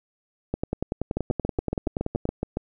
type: two click trains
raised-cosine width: 2 ms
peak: -12 / -12 dBFS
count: 11 / 19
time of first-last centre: 1.17-2.571 / 0.54-2.254 s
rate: 7.14 / 10.5 Hz
effects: none